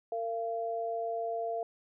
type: tone pair together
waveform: sine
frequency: 456.4 / 683.8 Hz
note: A#4 / F5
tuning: -37 / -37 cents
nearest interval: perfect fifth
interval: 700 cents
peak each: -36 / -33 dBFS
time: 0.12-1.63 s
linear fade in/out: 2 ms
effects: none